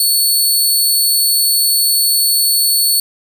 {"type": "tone", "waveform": "15% pulse", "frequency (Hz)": 4428, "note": "C#8", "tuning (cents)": -3, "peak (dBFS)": -4, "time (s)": [0, 3], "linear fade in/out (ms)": 2, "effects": ["7-bit"]}